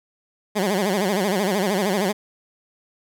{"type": "tone with vibrato", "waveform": "15% pulse", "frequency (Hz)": 196, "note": "G3", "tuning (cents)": 0, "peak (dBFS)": -13, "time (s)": [0.55, 2.13], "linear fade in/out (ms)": 20, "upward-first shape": "sine", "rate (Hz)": 13, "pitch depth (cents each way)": 150, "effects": []}